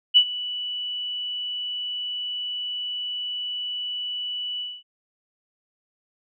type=tone with ADSR envelope; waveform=sine; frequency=2960 Hz; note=F#7; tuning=in tune; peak=-9 dBFS; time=0.14-4.83 s; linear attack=28 ms; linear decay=70 ms; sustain=-18 dB; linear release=230 ms; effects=none